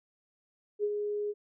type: tone with ADSR envelope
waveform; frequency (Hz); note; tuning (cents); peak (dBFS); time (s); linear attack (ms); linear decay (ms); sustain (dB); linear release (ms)
sine; 415; G#4; -1; -25; 0.79-1.34; 48; 50; -5; 39
effects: none